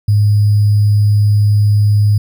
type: tone with sample-and-hold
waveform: sine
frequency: 103.83 Hz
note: G#2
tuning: in tune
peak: -7 dBFS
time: 0.08-2.18 s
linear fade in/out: 5 ms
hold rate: 4900 Hz
effects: none